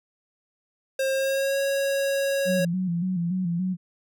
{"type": "tone with pitch glide", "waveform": "square", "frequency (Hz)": [534, 551.2], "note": ["C5", "C#5"], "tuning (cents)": [35, -10], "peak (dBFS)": -23, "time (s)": [0.99, 2.65], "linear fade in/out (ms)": 5, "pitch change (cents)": 55, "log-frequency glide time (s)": [1.12, 1.6]}
{"type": "tone with vibrato", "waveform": "sine", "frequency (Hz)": 178, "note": "F3", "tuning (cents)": 33, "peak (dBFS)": -23, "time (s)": [2.45, 3.77], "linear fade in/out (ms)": 50, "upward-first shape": "square", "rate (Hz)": 3.5, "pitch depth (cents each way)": 71}
{"effects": []}